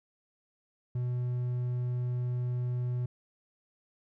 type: tone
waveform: triangle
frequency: 123.47 Hz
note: B2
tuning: in tune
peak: -27 dBFS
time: 0.95-3.06 s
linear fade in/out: 5 ms
effects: none